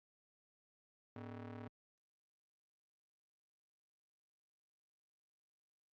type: ring-modulated tone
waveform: sawtooth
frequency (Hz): 174.61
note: F3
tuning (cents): 0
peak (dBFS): -40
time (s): 1.16-1.68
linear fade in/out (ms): 2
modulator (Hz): 68.5
effects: low-pass 2000 Hz 12 dB/octave + Opus 48 kbps